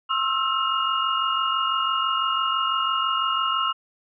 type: tone cluster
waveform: sine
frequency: 1070 / 1308 / 1354 / 2849 Hz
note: C6 / E6 / E6 / F7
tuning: +38 / -14 / +46 / +34 cents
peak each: -26 / -25 / -28 / -27 dBFS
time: 0.09-3.73 s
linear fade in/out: 20 ms
effects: none